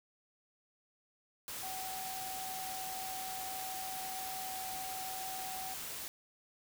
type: tone in noise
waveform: sine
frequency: 757 Hz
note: F#5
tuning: 39 cents sharp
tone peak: -42 dBFS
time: 1.63-5.74 s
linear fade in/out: 0 ms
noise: white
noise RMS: -43 dBFS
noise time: 1.48-6.08 s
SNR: -2 dB
effects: none